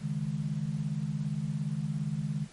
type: chord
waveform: sine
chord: C# suspended second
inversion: none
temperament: just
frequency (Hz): 138.59 / 155.92 / 207.9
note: C#3 / D#3 / G#3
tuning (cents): 0 / +4 / +2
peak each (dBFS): -35 / -32 / -36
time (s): 0-2.48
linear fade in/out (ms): 50
effects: pink hiss -54 dBFS RMS until 2.52 s + MP3 48 kbps